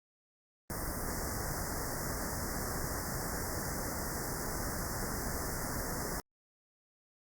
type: band-stop noise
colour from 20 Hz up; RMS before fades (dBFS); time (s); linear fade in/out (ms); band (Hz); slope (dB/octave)
pink; -37; 0.7-6.2; 0; 2000 to 4900; 96
effects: Opus 32 kbps